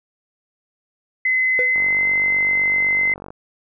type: tone with pitch glide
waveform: sine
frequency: 2041 to 2061 Hz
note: C7 to C7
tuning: -44 to -27 cents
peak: -15 dBFS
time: 1.25-3.14 s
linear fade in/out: 5 ms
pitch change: +17 cents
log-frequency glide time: 1.57-2.05 s
type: tone with exponential decay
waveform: triangle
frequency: 498.8 Hz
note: B4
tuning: 17 cents sharp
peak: -16 dBFS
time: 1.59-1.77 s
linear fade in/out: 0 ms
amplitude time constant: 39 ms
type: click train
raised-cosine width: 1 ms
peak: -21 dBFS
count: 75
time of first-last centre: 1.76-3.305 s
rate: 47.9 Hz
effects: none